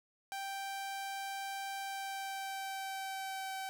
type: tone with pitch glide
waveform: sawtooth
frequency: 784 to 768.8 Hz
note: G5 to G5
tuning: 0 to -34 cents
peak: -35 dBFS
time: 0.32-3.69 s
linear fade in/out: 0 ms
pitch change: -34 cents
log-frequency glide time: 1.79-3.54 s
effects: none